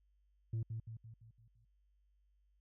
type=tone with echo; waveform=sine; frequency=112.5 Hz; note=A2; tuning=39 cents sharp; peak=-32 dBFS; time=0.53-0.63 s; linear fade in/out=5 ms; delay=170 ms; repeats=6; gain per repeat=-6 dB; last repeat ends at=1.65 s; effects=tanh soft clip ceiling -34 dBFS + added 50 Hz sine -70 dBFS peak until 2.6 s